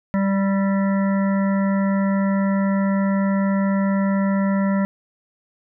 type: harmonic tone with a mistuned harmonic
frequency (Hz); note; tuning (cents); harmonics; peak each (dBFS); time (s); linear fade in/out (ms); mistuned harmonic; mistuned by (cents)
196; G3; 0; 1 / 3 / 5 / 7 / 9 / 10; -17 / -27 / -31 / -34 / -36 / -37; 0.14-4.85; 0; 7; -25
effects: none